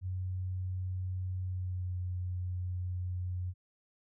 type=tone with pitch glide; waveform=sine; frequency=92.3 to 90.5 Hz; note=F#2 to F#2; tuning=-4 to -38 cents; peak=-33 dBFS; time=0.01-3.54 s; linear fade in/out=50 ms; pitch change=-34 cents; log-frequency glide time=1.43-1.96 s; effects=none